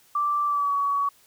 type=tone with pitch glide; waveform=sine; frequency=1171 to 1129.2 Hz; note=D6 to C#6; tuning=-5 to +32 cents; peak=-21 dBFS; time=0.15-1.09 s; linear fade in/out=5 ms; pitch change=-63 cents; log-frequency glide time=0.46-0.74 s; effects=white hiss -58 dBFS RMS until 1.26 s